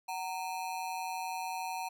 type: ring-modulated tone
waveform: square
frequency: 839 Hz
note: G#5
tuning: 17 cents sharp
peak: -33 dBFS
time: 0.08-1.89 s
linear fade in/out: 10 ms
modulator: 85.6 Hz
effects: none